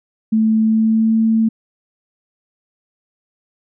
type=tone with pitch glide; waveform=sine; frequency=220 to 223.2 Hz; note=A3 to A3; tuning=0 to +25 cents; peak=-11 dBFS; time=0.32-1.49 s; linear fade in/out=10 ms; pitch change=+25 cents; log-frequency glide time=0.63-1.18 s; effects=none